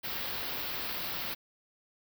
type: band-stop noise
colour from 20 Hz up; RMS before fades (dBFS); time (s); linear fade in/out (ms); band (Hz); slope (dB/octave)
white; -36; 0.03-1.35; 20; 5000 to 14000; 48
effects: none